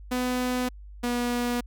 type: tone pair in turn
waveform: sawtooth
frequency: 250.4 / 242.3 Hz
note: B3 / B3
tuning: +24 / -33 cents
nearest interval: minor second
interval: 57 cents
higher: first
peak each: -21 dBFS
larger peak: neither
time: 0.11-0.69 / 1.03-1.61 s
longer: neither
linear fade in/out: 10 ms
effects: added 50 Hz sine -41 dBFS peak until 1.66 s